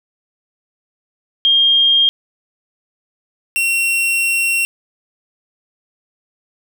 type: tone pair in turn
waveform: sine / 45% pulse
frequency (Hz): 3219 / 2730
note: G7 / F7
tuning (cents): +45 / -40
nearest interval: minor third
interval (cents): 285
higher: first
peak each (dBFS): -9 / -14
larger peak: first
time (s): 1.45-2.09 / 3.56-4.65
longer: second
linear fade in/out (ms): 0
effects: none